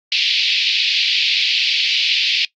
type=band-pass noise; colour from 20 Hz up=pink; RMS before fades=-17 dBFS; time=0.12-2.45 s; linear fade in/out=2 ms; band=2400 to 4700 Hz; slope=48 dB/octave; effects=noise-tail reverb RT60 0.1 s tail -19 dB re dry + Opus 48 kbps